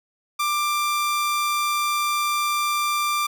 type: tone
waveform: sawtooth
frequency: 1184 Hz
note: D6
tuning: 14 cents sharp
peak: -17 dBFS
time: 0.39-3.27 s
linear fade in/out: 10 ms
effects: none